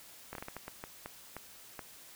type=slowing click train; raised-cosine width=0.5 ms; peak=-26 dBFS; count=11; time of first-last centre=0.33-1.792 s; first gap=22 ms; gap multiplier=1.39; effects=white hiss -54 dBFS RMS until 2.15 s